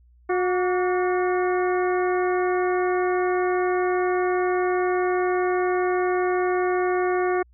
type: harmonic tone with a mistuned harmonic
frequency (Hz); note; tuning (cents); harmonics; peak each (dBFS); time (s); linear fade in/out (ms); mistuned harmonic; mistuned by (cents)
362.5; F#4; -35; 1 / 2 / 3 / 4 / 5 / 6; -21 / -27 / -31 / -33 / -35 / -37; 0.29-7.43; 10; 3; +85
effects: added 60 Hz sine -52 dBFS peak until 7.53 s